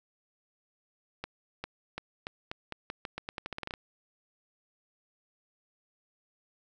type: accelerating click train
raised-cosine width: 0.3 ms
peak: -20 dBFS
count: 18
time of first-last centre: 1.24-3.738 s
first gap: 400 ms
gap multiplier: 0.85
effects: none